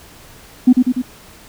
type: tone with echo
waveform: sine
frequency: 251.5 Hz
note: B3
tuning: 32 cents sharp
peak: -3 dBFS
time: 0.67-0.73 s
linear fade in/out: 10 ms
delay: 97 ms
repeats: 3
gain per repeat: -4 dB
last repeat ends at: 1.021 s
effects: tanh soft clip ceiling 0 dBFS + pink hiss -42 dBFS RMS until 1.48 s